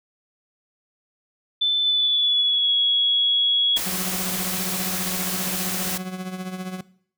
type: tone with pitch glide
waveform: sine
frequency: 3520 to 3340 Hz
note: A7 to G#7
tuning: 0 to +9 cents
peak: -17 dBFS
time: 1.61-3.78 s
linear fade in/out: 10 ms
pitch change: -91 cents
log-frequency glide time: 1.82-2.72 s
type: noise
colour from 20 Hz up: white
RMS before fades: -27 dBFS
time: 3.76-5.98 s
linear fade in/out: 10 ms
type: tone with tremolo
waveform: 40% pulse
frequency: 185 Hz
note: F#3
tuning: in tune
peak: -25 dBFS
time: 3.86-6.81 s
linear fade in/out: 5 ms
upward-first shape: triangle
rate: 15 Hz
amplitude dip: 65%
effects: noise-tail reverb RT60 0.6 s tail -19 dB re dry